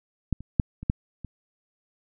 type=clicks; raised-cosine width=5 ms; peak=-11 / -27 / -6 / -24 / -9 / -24 dBFS; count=6; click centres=0.327 / 0.406 / 0.598 / 0.83 / 0.899 / 1.247 s; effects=none